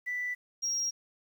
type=tone pair in turn; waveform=sine; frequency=1978 / 5621 Hz; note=B6 / F8; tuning=+2 / +10 cents; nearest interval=octave + tritone; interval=1808 cents; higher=second; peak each=-30 / -27 dBFS; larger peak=second; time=0.06-0.35 / 0.62-0.91 s; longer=neither; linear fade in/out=20 ms; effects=tanh soft clip ceiling -26 dBFS + 10-bit